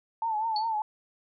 sine tone with vibrato, 880 Hz, A5, in tune, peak -26 dBFS, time 0.22-0.82 s, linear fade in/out 2 ms, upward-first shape triangle, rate 5 Hz, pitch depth 89 cents each way
sine tone with exponential decay, 4435 Hz, C#8, in tune, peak -27 dBFS, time 0.56-0.7 s, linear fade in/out 2 ms, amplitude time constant 29 ms
effects none

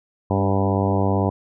harmonic tone with a mistuned harmonic, 98 Hz, G2, in tune, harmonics 1 / 2 / 3 / 4 / 5 / 6 / 7 / 8 / 9 / 10, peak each -21 / -24 / -26 / -27 / -28 / -29 / -29 / -30 / -31 / -31 dBFS, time 0.3-1.3 s, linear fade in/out 5 ms, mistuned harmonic 3, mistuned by -24 cents, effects none

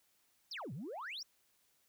sine exponential two-way sweep, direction down then up, 5920 to 115.5 to 5920 Hz, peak -40 dBFS, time 0.51-1.23 s, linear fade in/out 5 ms, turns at 0.73 s, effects tanh soft clip ceiling -39 dBFS + white hiss -74 dBFS RMS until 1.88 s

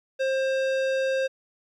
square tone with low-pass filter, 531 Hz, C5, 25 cents sharp, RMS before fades -25 dBFS, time 0.19-1.28 s, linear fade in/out 20 ms, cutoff 4200 Hz, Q 0.66, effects 11-bit

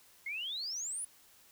sine exponential sweep, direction up, 2093 to 10480 Hz, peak -36 dBFS, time 0.26-1.05 s, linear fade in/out 5 ms, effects white hiss -62 dBFS RMS until 1.51 s

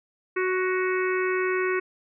harmonic tone with a mistuned harmonic, 370 Hz, F#4, in tune, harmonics 1 / 3 / 4 / 5 / 6 / 7, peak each -24 / -32 / -32 / -32 / -34 / -38 dBFS, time 0.36-1.8 s, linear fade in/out 10 ms, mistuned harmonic 5, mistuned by +25 cents, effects none

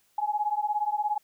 sine beating tone pair, 830.6 / 847.6 Hz, G#5 / G#5, 0 / +35 cents, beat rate 17 Hz, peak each -28 / -28 dBFS, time 0.18-1.18 s, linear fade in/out 5 ms, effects white hiss -67 dBFS RMS until 1.23 s

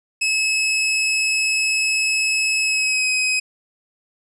sawtooth tone with pitch glide, 2584 to 2528 Hz, E7 to D#7, -35 to +27 cents, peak -14 dBFS, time 0.21-3.4 s, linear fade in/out 10 ms, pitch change -38 cents, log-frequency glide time 2.61-3.09 s, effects resampled to 24000 Hz

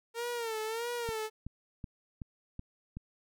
sawtooth tone with vibrato, 457.4 Hz, A#4, 33 cents flat, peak -30 dBFS, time 0.14-1.3 s, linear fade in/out 50 ms, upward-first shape sine, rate 1.6 Hz, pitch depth 92 cents each way
click train, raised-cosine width 5 ms, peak -28 dBFS, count 6, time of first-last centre 1.09-2.97 s, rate 2.66 Hz
effects none

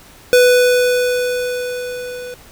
square tone with level ramp, 495.5 Hz, B4, 6 cents sharp, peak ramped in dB -7 to -28 dBFS, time 0.33-2.34 s, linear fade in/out 0 ms, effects pink hiss -43 dBFS RMS until 2.51 s

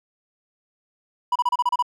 triangle tone bursts, 980 Hz, B5, 14 cents flat, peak -15 dBFS, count 8, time 1.32-1.825 s, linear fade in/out 5 ms, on 36 ms, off 31 ms, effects none

